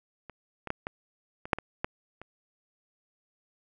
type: clicks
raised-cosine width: 0.5 ms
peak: -28 / -22 / -14 / -18 / -24 / -6 / -21 / -13 / -28 dBFS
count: 9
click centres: 0.297 / 0.673 / 0.704 / 0.869 / 1.455 / 1.532 / 1.586 / 1.845 / 2.216 s
effects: none